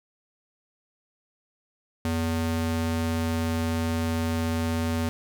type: ring-modulated tone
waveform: square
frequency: 164.81 Hz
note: E3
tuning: in tune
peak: -22 dBFS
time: 2.05-5.09 s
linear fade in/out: 0 ms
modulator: 76.5 Hz
effects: none